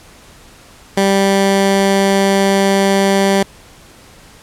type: tone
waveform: 15% pulse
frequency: 196 Hz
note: G3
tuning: in tune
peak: -4 dBFS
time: 0.97-3.43 s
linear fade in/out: 5 ms
effects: pink hiss -42 dBFS RMS until 4.42 s + low-pass 11000 Hz 12 dB/octave